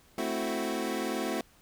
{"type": "chord", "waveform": "25% pulse", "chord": "F# half-diminished seventh", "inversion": "first", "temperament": "equal", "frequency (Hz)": [220, 261.6, 329.6, 370], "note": ["A3", "C4", "E4", "F#4"], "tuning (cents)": [0, 0, 0, 0], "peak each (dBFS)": -32, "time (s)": [0.18, 1.41], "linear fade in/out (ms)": 2, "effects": ["pink hiss -61 dBFS RMS until 1.61 s"]}